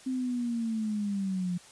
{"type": "linear sweep", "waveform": "sine", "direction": "down", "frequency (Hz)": [261.6, 174.61], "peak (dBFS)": -28, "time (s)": [0.06, 1.58], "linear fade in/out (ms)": 10, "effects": ["white hiss -53 dBFS RMS until 1.71 s", "resampled to 22050 Hz"]}